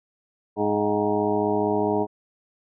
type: harmonic tone with a mistuned harmonic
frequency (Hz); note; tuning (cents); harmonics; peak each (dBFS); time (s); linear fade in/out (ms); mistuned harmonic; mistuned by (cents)
104.5; G#2; +11; 1 / 2 / 3 / 4 / 6 / 7 / 8 / 9; -35 / -29 / -27 / -24 / -29 / -30 / -32 / -30; 0.56-2.07; 50; 8; -63
effects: none